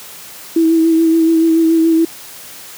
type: tone with vibrato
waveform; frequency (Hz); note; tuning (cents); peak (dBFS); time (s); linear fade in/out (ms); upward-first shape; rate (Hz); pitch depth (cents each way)
sine; 326.3; E4; -18; -8; 0.56-2.05; 5; sine; 7; 24
effects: white hiss -34 dBFS RMS until 2.77 s + high-pass 100 Hz 12 dB/octave